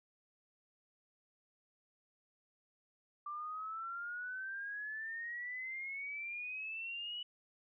sine exponential sweep, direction up, 1174.7 to 2960 Hz, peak -40 dBFS, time 3.26-7.23 s, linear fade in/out 5 ms, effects none

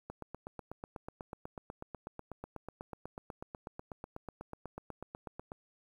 click train, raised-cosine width 1 ms, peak -28 dBFS, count 45, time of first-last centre 0.1-5.519 s, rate 8.12 Hz, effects 10-bit

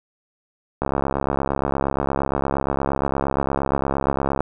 click train, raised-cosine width 1 ms, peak -7 dBFS, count 247, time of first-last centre 0.82-4.406 s, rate 68.6 Hz, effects none

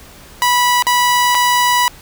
sawtooth tone with dropouts, 981 Hz, B5, 12 cents flat, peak -7 dBFS, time 0.42-1.88 s, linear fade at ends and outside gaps 0 ms, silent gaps 0.824-0.868 / 1.347-1.351 s, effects pink hiss -40 dBFS RMS until 2.01 s

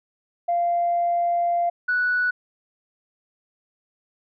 sine tone pair in turn, 693 / 1476.9 Hz, F5 / F#6, -14 / -4 cents, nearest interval octave + minor second, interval 1310 cents, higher second, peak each -18 dBFS, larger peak neither, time 0.48-1.7 / 1.88-2.31 s, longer first, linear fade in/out 10 ms, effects tanh soft clip ceiling -14 dBFS

